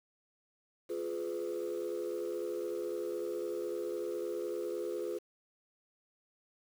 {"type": "chord", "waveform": "sine", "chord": "F diminished", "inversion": "none", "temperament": "just", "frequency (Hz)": [349.2, 419.1, 502.9], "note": ["F4", "Ab4", "Cb5"], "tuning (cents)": [0, 16, 31], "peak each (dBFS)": [-37, -37, -38], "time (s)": [0.89, 5.19], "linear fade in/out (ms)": 20, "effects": ["tanh soft clip ceiling -30 dBFS", "9-bit"]}